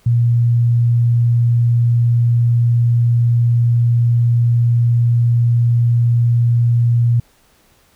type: tone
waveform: sine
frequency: 118.6 Hz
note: A#2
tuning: 30 cents sharp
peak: -10 dBFS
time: 0.06-7.2 s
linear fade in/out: 5 ms
effects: pink hiss -54 dBFS RMS until 7.95 s